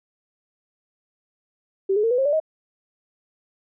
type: tone with pitch steps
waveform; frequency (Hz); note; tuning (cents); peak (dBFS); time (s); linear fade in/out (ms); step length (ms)
sine; 387.7 / 420.4 / 455.8 / 494.1 / 535.8 / 580.9 / 629.8; G4 / G#4 / A#4 / B4 / C5 / D5 / D#5; -19 / +21 / -39 / +1 / +41 / -19 / +21; -17; 1.89-2.401; 10; 73
effects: none